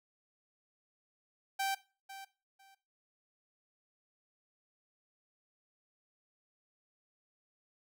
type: tone with echo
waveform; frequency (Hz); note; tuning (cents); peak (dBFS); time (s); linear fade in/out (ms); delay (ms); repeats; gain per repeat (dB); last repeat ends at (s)
sawtooth; 780; G5; -9; -28; 1.59-1.75; 10; 500; 2; -14; 2.75
effects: noise-tail reverb RT60 0.3 s tail -17 dB re dry